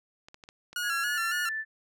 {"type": "clicks", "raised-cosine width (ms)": 0.2, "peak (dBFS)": -30, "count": 5, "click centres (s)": [0.285, 0.344, 0.438, 0.489, 0.73]}
{"type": "tone with vibrato", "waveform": "sawtooth", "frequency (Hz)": 1403, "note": "F6", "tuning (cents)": 8, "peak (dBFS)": -26, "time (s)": [0.76, 1.49], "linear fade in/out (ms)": 2, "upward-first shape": "square", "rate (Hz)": 3.6, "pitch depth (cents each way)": 50}
{"type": "tone with pitch glide", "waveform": "sine", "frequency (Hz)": [1661.2, 1760], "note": ["G#6", "A6"], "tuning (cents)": [0, 0], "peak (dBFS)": -30, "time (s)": [0.82, 1.65], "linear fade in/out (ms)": 50, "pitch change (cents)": 100, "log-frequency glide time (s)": [1.02, 1.18]}
{"effects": []}